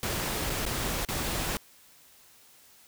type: noise with dropouts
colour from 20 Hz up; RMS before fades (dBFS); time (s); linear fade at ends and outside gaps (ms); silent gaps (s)
pink; -31; 0.03-1.57; 0; 0.497-0.501 / 0.653-0.664 / 1.049-1.087
effects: white hiss -57 dBFS RMS until 2.87 s